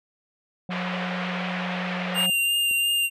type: harmonic tone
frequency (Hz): 181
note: F#3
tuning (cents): -38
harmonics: 1 / 3 / 4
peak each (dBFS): -29 / -39 / -41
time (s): 0.69-2.3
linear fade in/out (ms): 2
type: band-pass noise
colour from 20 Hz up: white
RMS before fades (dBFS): -32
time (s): 0.7-2.27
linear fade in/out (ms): 20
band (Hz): 450 to 2700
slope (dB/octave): 24
type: tone with vibrato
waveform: square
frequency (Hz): 2794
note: F7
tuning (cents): 0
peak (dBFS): -21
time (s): 2.14-3.1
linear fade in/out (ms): 50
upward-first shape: triangle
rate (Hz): 2.9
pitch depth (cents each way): 19
type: click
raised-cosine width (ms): 2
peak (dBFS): -31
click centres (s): 2.712
effects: none